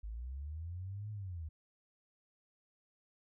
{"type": "linear two-way sweep", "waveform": "sine", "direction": "up then down", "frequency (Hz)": [50.6, 107.7, 75.1], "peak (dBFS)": -40, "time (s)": [0.03, 1.49], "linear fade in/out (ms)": 10, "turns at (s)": 1.11, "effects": []}